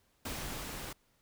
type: noise with level ramp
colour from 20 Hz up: pink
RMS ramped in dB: -39 to -43 dBFS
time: 0.25-0.93 s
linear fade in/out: 5 ms
effects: pink hiss -72 dBFS RMS until 1.21 s